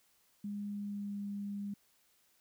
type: tone with pitch glide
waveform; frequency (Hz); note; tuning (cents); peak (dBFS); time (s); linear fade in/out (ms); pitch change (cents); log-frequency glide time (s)
sine; 204.4 to 202.1; G#3 to G#3; -27 to -47; -37; 0.44-1.74; 5; -20; 0.69-1.21
effects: white hiss -71 dBFS RMS until 2.4 s